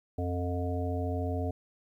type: harmonic tone with a mistuned harmonic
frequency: 88.6 Hz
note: F2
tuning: 25 cents sharp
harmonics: 1 / 3 / 5 / 7 / 8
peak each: -31 / -36 / -38 / -39 / -40 dBFS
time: 0.18-1.51 s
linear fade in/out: 5 ms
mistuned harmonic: 8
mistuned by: +30 cents
effects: 11-bit